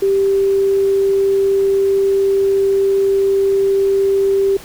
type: tone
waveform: sine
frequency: 392 Hz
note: G4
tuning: in tune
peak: -11 dBFS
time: 0.02-4.57 s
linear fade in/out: 5 ms
effects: pink hiss -37 dBFS RMS until 4.64 s